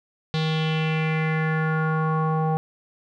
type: tone with low-pass filter sweep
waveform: square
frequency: 157.9 Hz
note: D#3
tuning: 26 cents sharp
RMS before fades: -23 dBFS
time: 0.34-2.57 s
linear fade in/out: 0 ms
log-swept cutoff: 3900 to 860 Hz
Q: 3.9
effects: none